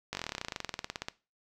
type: slowing click train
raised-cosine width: 0.2 ms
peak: -17 dBFS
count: 26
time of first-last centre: 0.13-1.085 s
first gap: 20 ms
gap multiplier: 1.05
effects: noise-tail reverb RT60 0.3 s tail -19 dB re dry